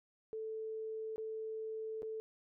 sine tone with dropouts, 440 Hz, A4, in tune, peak -39 dBFS, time 0.33-2.2 s, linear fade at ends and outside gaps 0 ms, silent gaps 1.16-1.18 / 2.021-2.03 s, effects none

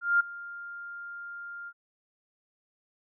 sine tone with ADSR envelope, 1400 Hz, F6, 4 cents sharp, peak -18 dBFS, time 0.01-1.73 s, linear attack 190 ms, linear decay 12 ms, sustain -20 dB, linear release 53 ms, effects none

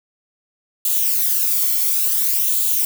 violet noise with flanger, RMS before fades -18 dBFS, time 0.85-2.85 s, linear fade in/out 2 ms, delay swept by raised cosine 0.27 to 0.93 ms, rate 0.57 Hz, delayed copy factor +0.55, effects none

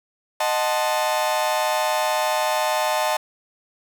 40% pulse chord, D# diminished seventh, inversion none, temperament equal with one note detuned, 619.4 / 740 / 880 / 1046.5 Hz, D#5 / F#5 / A5 / C6, -8 / 0 / 0 / 0 cents, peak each -23 / -26 / -23 / -28 dBFS, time 0.4-3.17 s, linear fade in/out 5 ms, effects none

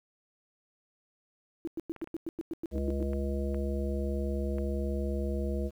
sine tone bursts, 329.6 Hz, E4, in tune, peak -31 dBFS, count 12, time 1.65-3.027 s, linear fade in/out 0 ms, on 24 ms, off 99 ms
clicks, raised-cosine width 0.5 ms, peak -31 dBFS, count 6, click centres 1.963 / 2.015 / 2.074 / 3.133 / 3.545 / 4.584 s
harmonic tone, 69.3 Hz, C#2, in tune, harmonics 1 / 3 / 5 / 7 / 9, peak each -31 / -36 / -38 / -39 / -41 dBFS, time 2.71-5.71 s, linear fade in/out 50 ms
effects 10-bit

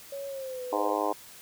sine tone with pitch glide, 556 to 501.1 Hz, C#5 to B4, +5 to +25 cents, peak -34 dBFS, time 0.12-0.94 s, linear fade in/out 5 ms, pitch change -180 cents, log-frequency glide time 0.27-0.63 s
harmonic tone, 103.83 Hz, G#2, in tune, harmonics 3 / 4 / 5 / 6 / 7 / 8 / 9 / 10, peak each -34 / -34 / -34 / -34 / -34 / -34 / -34 / -34 dBFS, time 0.72-1.13 s, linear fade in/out 10 ms
effects white hiss -49 dBFS RMS until 1.41 s

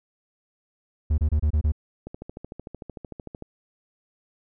triangle tone bursts, 75.7 Hz, D#2, 47 cents flat, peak -16 dBFS, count 6, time 1.1-1.721 s, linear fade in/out 10 ms, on 81 ms, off 27 ms
click train, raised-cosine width 2 ms, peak -23 dBFS, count 19, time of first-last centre 2.07-3.423 s, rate 13.3 Hz
effects none

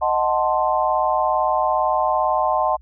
sine chord, D# diminished seventh, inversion none, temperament equal, 622.3 / 740 / 880 / 1046.5 Hz, D#5 / F#5 / A5 / C6, 0 / 0 / 0 / 0 cents, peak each -22 dBFS, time 0.01-2.77 s, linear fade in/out 20 ms, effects added 60 Hz sine -44 dBFS peak until 2.81 s

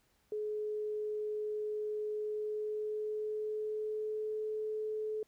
sine tone with pitch glide, 424.3 to 431 Hz, G#4 to A4, +37 to -36 cents, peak -34 dBFS, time 0.32-5.23 s, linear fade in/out 2 ms, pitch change +27 cents, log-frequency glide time 2.16-4.5 s, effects pink hiss -73 dBFS RMS until 5.27 s

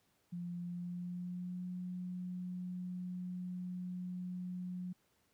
sine tone with pitch glide, 174.61 to 180.66 Hz, F3 to F#3, 0 to -41 cents, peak -39 dBFS, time 0.32-4.93 s, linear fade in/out 10 ms, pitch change +59 cents, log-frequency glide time 0.59-1.67 s, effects pink hiss -75 dBFS RMS until 5.33 s + high-pass 80 Hz 12 dB/octave

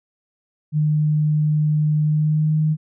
sine tone with pitch glide, 151.9 to 154.82 Hz, D#3 to D#3, -41 to -8 cents, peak -15 dBFS, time 0.72-2.77 s, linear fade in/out 50 ms, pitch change +33 cents, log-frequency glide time 2.04-2.55 s, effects none

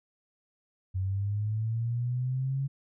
sine linear sweep, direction up, 92.5 to 138.3 Hz, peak -27 dBFS, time 0.94-2.68 s, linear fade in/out 20 ms, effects none

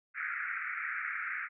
pink band-pass noise, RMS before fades -37 dBFS, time 0.14-1.49 s, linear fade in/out 50 ms, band 1300 to 2300 Hz, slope 96 dB/octave, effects none

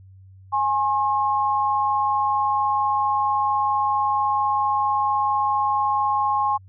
sine tone pair together, 830.6 / 1075 Hz, G#5 / C6, 0 / +47 cents, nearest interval major third, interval 447 cents, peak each -21 dBFS, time 0.52-6.58 s, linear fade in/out 20 ms, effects added 95 Hz sine -44 dBFS peak until 6.68 s

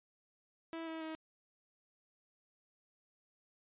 sawtooth tone with pitch steps, 328 / 322.7 / 317.6 Hz, E4 / E4 / D#4, -9 / -37 / +36 cents, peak -37 dBFS, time 0.73-1.15 s, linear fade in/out 0 ms, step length 140 ms, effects resampled to 8000 Hz

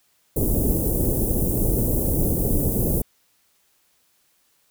pink band-stop noise, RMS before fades -21 dBFS, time 0.36-3.02 s, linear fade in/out 5 ms, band 500 to 11000 Hz, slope 24 dB/octave, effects white hiss -64 dBFS RMS until 4.7 s

